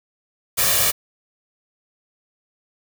white noise with comb filter, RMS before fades -18 dBFS, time 0.57-0.92 s, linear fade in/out 20 ms, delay 1.7 ms, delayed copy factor +0.7, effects none

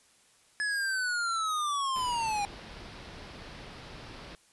square linear sweep, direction down, 1710 to 800 Hz, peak -29 dBFS, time 0.6-2.45 s, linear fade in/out 0 ms
pink low-pass noise, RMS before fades -46 dBFS, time 1.96-4.35 s, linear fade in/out 0 ms, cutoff 5300 Hz, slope 48 dB/octave
effects white hiss -63 dBFS RMS until 4.52 s + resampled to 24000 Hz

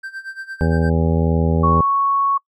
triangle tone with tremolo, 1566 Hz, G6, 2 cents flat, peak -24 dBFS, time 0.03-0.9 s, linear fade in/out 10 ms, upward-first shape sine, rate 8.7 Hz, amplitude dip 85%
harmonic tone, 82 Hz, E2, 9 cents flat, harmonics 1 / 2 / 3 / 4 / 5 / 6 / 7 / 9 / 10, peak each -18 / -18 / -23 / -32 / -25 / -26 / -29 / -39 / -31 dBFS, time 0.61-1.81 s, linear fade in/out 0 ms
sine tone, 1108.7 Hz, C#6, in tune, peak -14 dBFS, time 1.63-2.38 s, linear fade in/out 10 ms
effects noise-tail reverb RT60 0.1 s tail -25 dB re dry

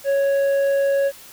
sine tone with tanh clipping, 554.4 Hz, C#5, in tune, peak -17 dBFS, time 0.04-1.12 s, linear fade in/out 50 ms, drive 6 dB, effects white hiss -43 dBFS RMS until 1.32 s

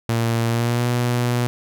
sawtooth tone with pitch glide, 115.7 to 121.45 Hz, A#2 to B2, -13 to -29 cents, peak -14 dBFS, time 0.09-1.47 s, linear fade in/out 0 ms, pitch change +84 cents, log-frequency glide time 0.46-0.86 s, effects none

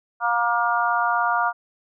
harmonic tone, 236.4 Hz, A#3, 24 cents sharp, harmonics 3 / 4 / 5 / 6, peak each -24 / -24 / -24 / -24 dBFS, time 0.2-1.53 s, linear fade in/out 50 ms, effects none

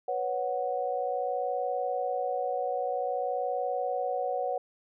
sine chord, B suspended second, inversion none, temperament equal, 493.9 / 554.4 / 740 Hz, B4 / C#5 / F#5, 0 / 0 / 0 cents, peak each -33 / -33 / -31 dBFS, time 0.08-4.58 s, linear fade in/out 5 ms, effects none

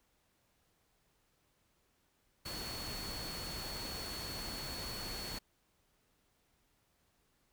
sine tone in noise, 4400 Hz, C#8, 14 cents flat, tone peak -44 dBFS, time 2.45-5.39 s, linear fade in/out 10 ms, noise pink, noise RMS -44 dBFS, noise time 2.45-5.39 s, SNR -3 dB, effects pink hiss -75 dBFS RMS until 7.52 s

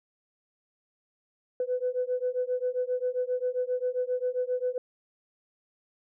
sine beating tone pair, 497.2 / 504.7 Hz, B4 / B4, +12 / +38 cents, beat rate 7.5 Hz, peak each -29 dBFS, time 1.6-4.78 s, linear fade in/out 2 ms, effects tanh soft clip ceiling -19 dBFS

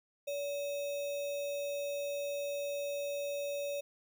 sine tone with sample-and-hold, 571 Hz, D5, 49 cents flat, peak -34 dBFS, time 0.27-3.81 s, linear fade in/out 10 ms, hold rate 3150 Hz, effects none

